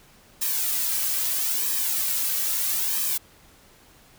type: noise with flanger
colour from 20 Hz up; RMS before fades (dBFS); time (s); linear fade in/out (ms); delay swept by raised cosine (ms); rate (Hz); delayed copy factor
blue; -25; 0.41-3.18; 10; 1.4 to 2.9; 0.77; -0.95
effects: pink hiss -54 dBFS RMS until 4.18 s